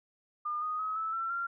sine tone with pitch steps, 1209 / 1241.6 / 1275 / 1309.3 / 1344.6 / 1380.8 Hz, D6 / D#6 / D#6 / E6 / E6 / F6, +50 / -4 / +42 / -12 / +34 / -20 cents, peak -31 dBFS, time 0.45-1.47 s, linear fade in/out 10 ms, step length 170 ms, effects none

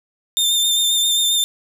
sawtooth tone with vibrato, 3601 Hz, A7, 39 cents sharp, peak -12 dBFS, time 0.37-1.44 s, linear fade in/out 0 ms, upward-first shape sine, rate 7.5 Hz, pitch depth 22 cents each way, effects none

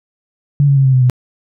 sine tone with pitch steps, 143.1 / 139.35 / 135.69 / 132.14 / 128.67 / 125.3 Hz, D3 / C#3 / C#3 / C3 / C3 / B2, -45 / +9 / -37 / +17 / -29 / +25 cents, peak -7 dBFS, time 0.6-1.098 s, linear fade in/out 0 ms, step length 83 ms, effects none

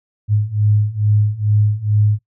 sine beating tone pair, 103.9 / 106.2 Hz, G#2 / G#2, +1 / +39 cents, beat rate 2.3 Hz, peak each -17 / -15 dBFS, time 0.28-2.19 s, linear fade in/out 50 ms, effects noise-tail reverb RT60 0.1 s tail -18 dB re dry

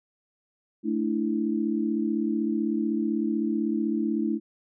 sine chord, A suspended fourth, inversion none, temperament equal, 220 / 293.7 / 329.6 Hz, A3 / D4 / E4, 0 / 0 / 0 cents, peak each -27 / -29 / -28 dBFS, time 0.83-4.4 s, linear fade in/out 50 ms, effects none

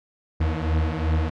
40% pulse beating tone pair, 77.78 / 80.48 Hz, D#2 / E2, 0 / -41 cents, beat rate 2.7 Hz, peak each -23 dBFS, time 0.4-1.3 s, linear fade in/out 10 ms, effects low-pass 3000 Hz 12 dB/octave

